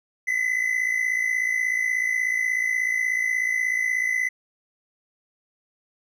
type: tone pair together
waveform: triangle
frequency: 1975.5 / 2032 Hz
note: B6 / B6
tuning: 0 / +49 cents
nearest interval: unison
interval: 49 cents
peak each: -25 / -21 dBFS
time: 0.27-4.29 s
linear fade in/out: 10 ms
effects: none

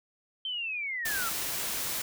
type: linear sweep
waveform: sine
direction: down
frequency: 3136 to 1300 Hz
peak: -31 dBFS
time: 0.45-1.29 s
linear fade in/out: 2 ms
type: noise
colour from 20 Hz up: white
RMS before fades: -33 dBFS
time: 1.05-2.02 s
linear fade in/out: 5 ms
effects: none

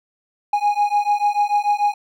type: beating tone pair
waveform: triangle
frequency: 822 / 828.8 Hz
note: G#5 / G#5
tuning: -18 / -4 cents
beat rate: 6.8 Hz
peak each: -17 dBFS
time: 0.53-1.94 s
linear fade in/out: 5 ms
effects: none

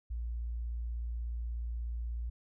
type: tone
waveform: sine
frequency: 58.27 Hz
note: A#1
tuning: in tune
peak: -34 dBFS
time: 0.1-2.3 s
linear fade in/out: 10 ms
effects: none

